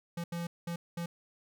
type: tone bursts at uneven times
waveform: square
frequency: 170.8 Hz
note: F3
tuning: 38 cents flat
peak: -35 dBFS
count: 4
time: 0.17-0.24 / 0.32-0.47 / 0.67-0.76 / 0.97-1.06 s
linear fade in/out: 5 ms
effects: none